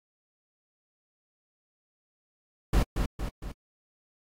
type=noise with echo; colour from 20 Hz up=brown; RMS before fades=-22 dBFS; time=2.73-2.83 s; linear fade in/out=5 ms; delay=230 ms; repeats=3; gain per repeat=-5 dB; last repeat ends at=3.52 s; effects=AAC 48 kbps